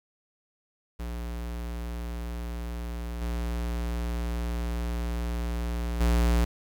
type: tone with level steps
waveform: square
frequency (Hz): 58.8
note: A#1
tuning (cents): +16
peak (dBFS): -33 / -29 / -21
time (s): 0.99-6.45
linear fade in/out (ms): 10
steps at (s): 3.21 / 6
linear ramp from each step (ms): 10
effects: 9-bit